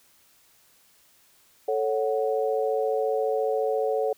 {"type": "chord", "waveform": "sine", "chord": "F# minor", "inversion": "first", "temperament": "equal", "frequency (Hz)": [440, 554.4, 740], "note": ["A4", "C#5", "F#5"], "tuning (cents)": [0, 0, 0], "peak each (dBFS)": [-25, -27, -30], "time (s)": [1.68, 4.13], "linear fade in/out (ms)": 5, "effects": ["white hiss -60 dBFS RMS until 4.17 s"]}